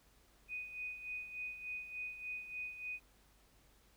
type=tone with tremolo; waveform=sine; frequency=2489 Hz; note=D#7; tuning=in tune; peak=-39 dBFS; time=0.48-3 s; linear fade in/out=50 ms; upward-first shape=sine; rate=3.4 Hz; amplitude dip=65%; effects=added 50 Hz sine -69 dBFS peak until 3.96 s + pink hiss -69 dBFS RMS until 3.96 s